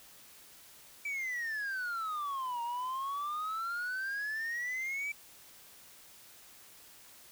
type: exponential two-way sweep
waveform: sine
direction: down then up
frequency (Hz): 2325 to 932.3 to 2325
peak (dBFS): -31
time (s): 1.05-5.12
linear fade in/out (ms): 5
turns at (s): 2.62
effects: tanh soft clip ceiling -33 dBFS + white hiss -56 dBFS RMS until 7.31 s